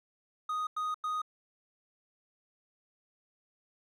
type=tone bursts; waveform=triangle; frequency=1244.5 Hz; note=D#6; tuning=in tune; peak=-29 dBFS; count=3; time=0.49-1.218 s; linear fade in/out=5 ms; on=180 ms; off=94 ms; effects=none